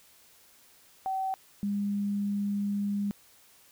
sine tone pair in turn, 765 / 202.6 Hz, G5 / G#3, -42 / -43 cents, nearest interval octave + major seventh, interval 2301 cents, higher first, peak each -28 / -27 dBFS, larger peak second, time 1.06-1.34 / 1.63-3.11 s, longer second, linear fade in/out 0 ms, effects white hiss -59 dBFS RMS until 3.71 s

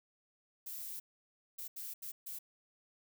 violet noise bursts at uneven times, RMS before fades -44 dBFS, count 5, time 0.66-1 / 1.58-1.68 / 1.76-1.94 / 2.02-2.12 / 2.26-2.39 s, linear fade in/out 10 ms, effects none

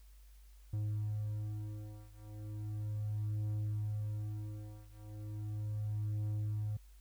triangle beating tone pair, 105.5 / 105.86 Hz, G#2 / G#2, +28 / +34 cents, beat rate 0.36 Hz, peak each -37 / -38 dBFS, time 0.73-6.77 s, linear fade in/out 5 ms, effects added 50 Hz sine -55 dBFS peak until 7 s + white hiss -70 dBFS RMS until 7 s

